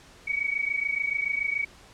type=tone pair together; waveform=sine; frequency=2242 / 2269 Hz; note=C#7 / C#7; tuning=+19 / +40 cents; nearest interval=unison; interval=21 cents; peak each=-28 / -28 dBFS; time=0.27-1.65 s; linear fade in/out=10 ms; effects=pink hiss -52 dBFS RMS until 1.93 s + low-pass 8000 Hz 12 dB/octave